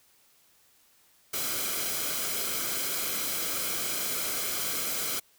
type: noise with comb filter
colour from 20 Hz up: white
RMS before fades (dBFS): -31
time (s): 1.33-5.2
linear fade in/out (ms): 10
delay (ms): 1.1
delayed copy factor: -0.55
effects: white hiss -63 dBFS RMS until 5.38 s